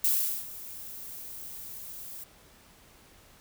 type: noise with ADSR envelope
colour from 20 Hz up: violet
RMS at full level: -24 dBFS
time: 0.04-2.24 s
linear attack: 4 ms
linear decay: 400 ms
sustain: -18 dB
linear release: 6 ms
effects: pink hiss -57 dBFS RMS until 3.4 s